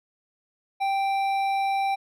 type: tone with hard clipping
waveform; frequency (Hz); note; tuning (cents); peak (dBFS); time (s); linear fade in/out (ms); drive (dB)
triangle; 784; G5; 0; -24; 0.8-1.96; 20; 13
effects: none